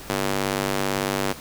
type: tone with high-pass filter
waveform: square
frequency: 49 Hz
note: G1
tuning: in tune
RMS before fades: -25 dBFS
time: 0.09-1.33 s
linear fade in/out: 10 ms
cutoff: 270 Hz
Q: 0.62
effects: pink hiss -40 dBFS RMS until 1.4 s